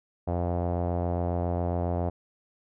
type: tone with low-pass filter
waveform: sawtooth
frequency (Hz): 87.31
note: F2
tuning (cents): 0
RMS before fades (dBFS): -28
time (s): 0.27-2.1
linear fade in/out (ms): 10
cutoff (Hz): 690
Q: 3.2
effects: none